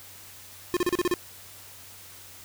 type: tone bursts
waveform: square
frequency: 355.1 Hz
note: F4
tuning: 29 cents sharp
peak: -22 dBFS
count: 7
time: 0.74-1.139 s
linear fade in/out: 0 ms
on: 27 ms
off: 35 ms
effects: added 95 Hz sine -57 dBFS peak until 2.44 s + white hiss -47 dBFS RMS until 2.44 s